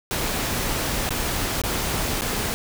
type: noise with dropouts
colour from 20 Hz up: pink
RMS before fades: -25 dBFS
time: 0.11-2.54 s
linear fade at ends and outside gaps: 0 ms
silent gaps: 1.092-1.106 / 1.617-1.637 / 2.21-2.219 s
effects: none

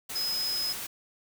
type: tone in noise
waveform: sine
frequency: 5080 Hz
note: D#8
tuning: 35 cents sharp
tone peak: -28 dBFS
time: 0.15-0.73 s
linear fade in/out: 10 ms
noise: white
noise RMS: -37 dBFS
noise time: 0.09-0.87 s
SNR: +6 dB
effects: none

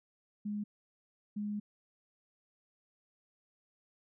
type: tone bursts at uneven times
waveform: sine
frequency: 207.7 Hz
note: G#3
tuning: in tune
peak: -34 dBFS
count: 2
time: 0.45-0.64 / 1.36-1.6 s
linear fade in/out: 10 ms
effects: none

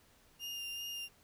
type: tone with vibrato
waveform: 35% pulse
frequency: 2811 Hz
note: F7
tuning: 11 cents sharp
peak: -38 dBFS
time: 0.39-1.09 s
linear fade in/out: 50 ms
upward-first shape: sine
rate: 2.6 Hz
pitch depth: 14 cents each way
effects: pink hiss -66 dBFS RMS until 1.23 s

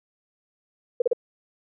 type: tone bursts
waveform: sine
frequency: 483.4 Hz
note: B4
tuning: 37 cents flat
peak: -16 dBFS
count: 3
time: 1-1.132 s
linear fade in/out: 5 ms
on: 20 ms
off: 36 ms
effects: none

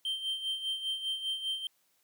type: tone with tremolo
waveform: triangle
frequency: 3136 Hz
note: G7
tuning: in tune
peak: -28 dBFS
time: 0.05-1.67 s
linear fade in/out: 2 ms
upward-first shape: sine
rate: 5 Hz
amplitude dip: 65%
effects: white hiss -72 dBFS RMS until 2.03 s + high-pass 150 Hz 12 dB/octave

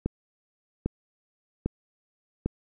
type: click train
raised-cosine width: 3 ms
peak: -13 dBFS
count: 4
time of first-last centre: 0.06-2.46 s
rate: 1.25 Hz
effects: none

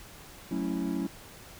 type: chord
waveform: triangle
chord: F# minor seventh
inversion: none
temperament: equal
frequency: 185 / 220 / 277.2 / 329.6 Hz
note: F#3 / A3 / C#4 / E4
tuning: 0 / 0 / 0 / 0 cents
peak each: -32 / -34 / -31 / -33 dBFS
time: 0.51-1.07 s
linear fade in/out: 5 ms
effects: pink hiss -49 dBFS RMS until 1.59 s

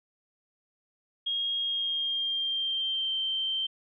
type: tone with pitch glide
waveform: sine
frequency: 3262 to 3127 Hz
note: G#7 to G7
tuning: -32 to -5 cents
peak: -27 dBFS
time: 1.26-3.67 s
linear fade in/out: 10 ms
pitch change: -73 cents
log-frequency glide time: 1.59-3.15 s
effects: none

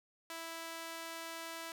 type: tone with high-pass filter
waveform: sawtooth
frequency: 329.6 Hz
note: E4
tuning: in tune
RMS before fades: -45 dBFS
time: 0.3-1.72 s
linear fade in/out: 2 ms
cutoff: 800 Hz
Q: 0.6
effects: none

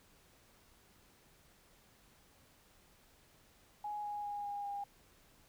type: tone with pitch steps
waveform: sine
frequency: 834 / 827.3 / 820.6 / 814 / 807.5 Hz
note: G#5 / G#5 / G#5 / G#5 / G#5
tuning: +7 / -7 / -21 / -35 / -49 cents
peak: -38 dBFS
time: 3.84-4.84 s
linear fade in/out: 5 ms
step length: 200 ms
effects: pink hiss -66 dBFS RMS until 5.48 s

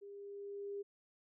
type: tone with level ramp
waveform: sine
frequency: 402.5 Hz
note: G4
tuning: 46 cents sharp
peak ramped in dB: -49 to -39 dBFS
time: 0.01-0.83 s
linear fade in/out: 20 ms
effects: none

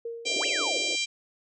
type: tone with exponential decay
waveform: sine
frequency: 464.1 Hz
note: A#4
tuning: 8 cents flat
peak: -30 dBFS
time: 0.05-0.79 s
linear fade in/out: 5 ms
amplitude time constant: 160 ms
type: harmonic tone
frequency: 790 Hz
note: G5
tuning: 13 cents sharp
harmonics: 3 / 4 / 5 / 6 / 7 / 8 / 9 / 10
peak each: -30 / -32 / -34 / -36 / -37 / -38 / -39 / -40 dBFS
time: 0.25-1.06 s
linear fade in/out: 20 ms
type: band-pass noise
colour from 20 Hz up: white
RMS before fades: -37 dBFS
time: 0.25-0.96 s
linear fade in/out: 10 ms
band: 280 to 690 Hz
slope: 96 dB/octave
type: exponential two-way sweep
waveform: sine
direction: up then down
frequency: 241 to 3200 to 452.5 Hz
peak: -32 dBFS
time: 0.36-0.78 s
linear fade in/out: 5 ms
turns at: 0.46 s
effects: none

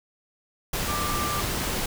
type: tone in noise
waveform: sine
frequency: 1182 Hz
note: D6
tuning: 11 cents sharp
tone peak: -29 dBFS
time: 0.88-1.41 s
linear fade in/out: 5 ms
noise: pink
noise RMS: -28 dBFS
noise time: 0.73-1.86 s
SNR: -4 dB
effects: none

